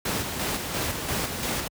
pink noise with tremolo, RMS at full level -27 dBFS, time 0.05-1.68 s, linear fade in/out 5 ms, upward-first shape square, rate 2.9 Hz, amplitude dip 40%, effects high-pass 60 Hz 12 dB/octave

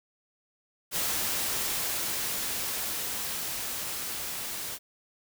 white noise with level ramp, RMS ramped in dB -29 to -36 dBFS, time 0.91-4.79 s, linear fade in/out 50 ms, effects none

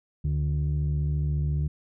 sine tone pair together, 73.42 / 147.9 Hz, D2 / D3, 0 / +13 cents, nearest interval octave, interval 1213 cents, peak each -24 dBFS, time 0.24-1.68 s, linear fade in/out 10 ms, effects tanh soft clip ceiling -20 dBFS

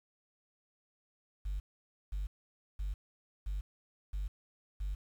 sine tone bursts, 49 Hz, G1, in tune, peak -32 dBFS, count 6, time 1.45-4.95 s, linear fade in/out 10 ms, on 150 ms, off 520 ms, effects tanh soft clip ceiling -31 dBFS + 10-bit

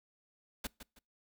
pink noise with echo, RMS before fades -38 dBFS, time 0.64-0.67 s, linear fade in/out 5 ms, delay 160 ms, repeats 2, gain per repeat -11 dB, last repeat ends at 0.99 s, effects noise-tail reverb RT60 0.3 s tail -26 dB re dry

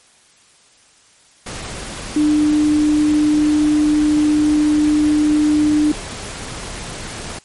sine tone in noise, 300.7 Hz, D4, 41 cents sharp, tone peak -11 dBFS, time 2.16-5.92 s, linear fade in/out 5 ms, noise pink, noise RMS -29 dBFS, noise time 1.46-7.39 s, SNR +15 dB, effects white hiss -51 dBFS RMS until 7.44 s + MP3 48 kbps

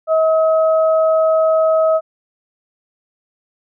sine tone pair together, 639 / 1277.2 Hz, D#5 / D#6, +46 / +45 cents, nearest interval octave, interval 1199 cents, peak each -11 / -21 dBFS, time 0.07-2.01 s, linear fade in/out 50 ms, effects none

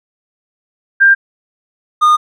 sine / triangle tone pair in turn, 1591 / 1222.4 Hz, G6 / D#6, +25 / -31 cents, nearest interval perfect fourth, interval 456 cents, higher first, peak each -4 dBFS, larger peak neither, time 1-1.15 / 2.01-2.17 s, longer second, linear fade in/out 20 ms, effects none

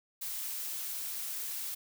blue noise, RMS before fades -38 dBFS, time 0.21-1.75 s, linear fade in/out 10 ms, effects none

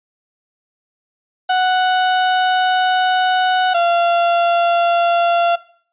35% pulse tone pair in turn, 740 / 687.7 Hz, F#5 / F5, 0 / -27 cents, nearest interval minor second, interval 127 cents, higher first, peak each -11 dBFS, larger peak neither, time 1.49-3.74 / 3.74-5.56 s, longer first, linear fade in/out 10 ms, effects noise-tail reverb RT60 0.5 s tail -18 dB re dry + resampled to 8000 Hz

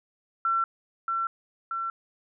sine tone with echo, 1350 Hz, E6, 41 cents sharp, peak -22 dBFS, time 0.45-0.64 s, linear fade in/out 2 ms, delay 630 ms, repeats 2, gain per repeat -3 dB, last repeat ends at 1.9 s, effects none

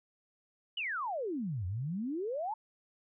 sine exponential two-way sweep, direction down then up, 3058 to 86 to 909 Hz, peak -33 dBFS, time 0.77-2.54 s, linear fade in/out 5 ms, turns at 1.66 s, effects none

